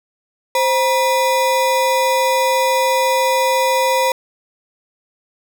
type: ring-modulated tone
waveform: square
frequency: 740 Hz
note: F#5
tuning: in tune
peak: -11 dBFS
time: 0.55-4.12 s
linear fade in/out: 2 ms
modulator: 217 Hz
effects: none